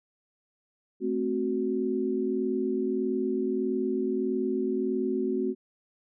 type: chord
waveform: sine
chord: F# diminished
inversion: first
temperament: equal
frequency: 220 / 261.6 / 370 Hz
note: A3 / C4 / F#4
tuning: 0 / 0 / 0 cents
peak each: -32 / -30 / -28 dBFS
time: 1-5.55 s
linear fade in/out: 50 ms
effects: none